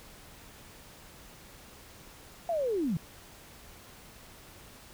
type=linear sweep; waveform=sine; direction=down; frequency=704 to 144.1 Hz; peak=-27 dBFS; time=2.49-2.97 s; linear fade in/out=2 ms; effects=pink hiss -52 dBFS RMS until 4.93 s